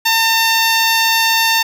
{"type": "tone", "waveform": "10% pulse", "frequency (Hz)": 904, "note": "A5", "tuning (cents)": 47, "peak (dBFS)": -3, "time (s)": [0.05, 1.63], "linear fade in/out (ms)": 10, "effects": []}